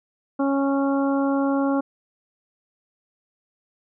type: harmonic tone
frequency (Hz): 276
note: C#4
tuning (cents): -7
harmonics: 1 / 2 / 3 / 4 / 5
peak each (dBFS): -20 / -26 / -30 / -32 / -34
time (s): 0.39-1.81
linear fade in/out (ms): 10
effects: none